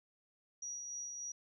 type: tone with tremolo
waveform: sine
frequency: 5780 Hz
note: F#8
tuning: 41 cents flat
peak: -40 dBFS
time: 0.62-1.32 s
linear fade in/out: 5 ms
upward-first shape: sine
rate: 3.4 Hz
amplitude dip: 30%
effects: none